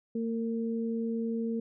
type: tone pair together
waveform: sine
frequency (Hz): 227.4 / 458.1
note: A#3 / A#4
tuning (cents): -43 / -30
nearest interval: octave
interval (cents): 1213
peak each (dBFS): -30 / -35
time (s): 0.15-1.6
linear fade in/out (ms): 5
effects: none